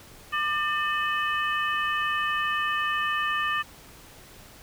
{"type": "harmonic tone with a mistuned harmonic", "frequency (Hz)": 598, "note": "D5", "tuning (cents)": 31, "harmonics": [2, 3, 4, 5], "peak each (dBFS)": [-27, -28, -34, -34], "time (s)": [0.32, 3.63], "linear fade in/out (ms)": 20, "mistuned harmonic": 4, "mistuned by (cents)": 120, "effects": ["pink hiss -49 dBFS RMS until 4.62 s"]}